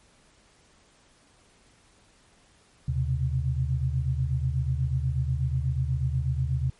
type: tone cluster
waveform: sine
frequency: 77 / 125.2 / 133.4 Hz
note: D#2 / B2 / C3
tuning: -17 / +24 / +34 cents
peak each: -28 dBFS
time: 2.88-6.7 s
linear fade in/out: 5 ms
effects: pink hiss -60 dBFS RMS until 6.79 s + MP3 48 kbps